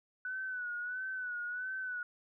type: tone with vibrato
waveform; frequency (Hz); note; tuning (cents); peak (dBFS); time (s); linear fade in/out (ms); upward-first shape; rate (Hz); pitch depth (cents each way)
sine; 1487; F#6; +8; -36; 0.25-2.03; 2; sine; 1.5; 58
effects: none